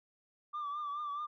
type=tone with vibrato; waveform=sine; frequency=1174.7 Hz; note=D6; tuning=in tune; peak=-34 dBFS; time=0.53-1.27 s; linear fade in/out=20 ms; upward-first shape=triangle; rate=4.7 Hz; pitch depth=63 cents each way; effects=tanh soft clip ceiling -34 dBFS